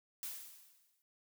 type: noise with exponential decay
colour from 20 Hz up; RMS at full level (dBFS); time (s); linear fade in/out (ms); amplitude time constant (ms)
blue; -41; 0.23-1.02; 0; 170
effects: none